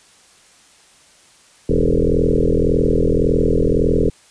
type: tone with frequency modulation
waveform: sine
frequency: 220 Hz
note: A3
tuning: in tune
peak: -12 dBFS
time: 1.69-4.1 s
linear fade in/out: 5 ms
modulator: 41.8 Hz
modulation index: 6.4
effects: white hiss -50 dBFS RMS until 4.3 s + resampled to 22050 Hz